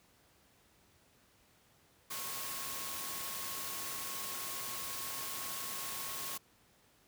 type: tone in noise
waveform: sine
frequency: 1090 Hz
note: C#6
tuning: 29 cents flat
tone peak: -49 dBFS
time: 2.1-6.38 s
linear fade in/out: 10 ms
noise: white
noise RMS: -41 dBFS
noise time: 2.1-6.38 s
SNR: -11 dB
effects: pink hiss -67 dBFS RMS until 7.07 s + high-pass 60 Hz 12 dB/octave